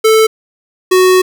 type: tone pair in turn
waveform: square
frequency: 440 / 370 Hz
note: A4 / F#4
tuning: 0 / 0 cents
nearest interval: minor third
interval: 300 cents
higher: first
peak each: -6 / -6 dBFS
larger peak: neither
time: 0.04-0.27 / 0.91-1.22 s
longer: second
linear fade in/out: 10 ms
effects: none